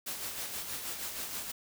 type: noise with tremolo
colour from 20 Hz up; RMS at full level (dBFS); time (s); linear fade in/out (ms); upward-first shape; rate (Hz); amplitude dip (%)
white; -37; 0.06-1.52; 10; sine; 6.3; 45
effects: none